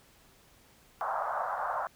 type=band-pass noise; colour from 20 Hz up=pink; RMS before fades=-33 dBFS; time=1.01-1.87 s; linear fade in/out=0 ms; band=630 to 1400 Hz; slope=48 dB/octave; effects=pink hiss -61 dBFS RMS until 1.95 s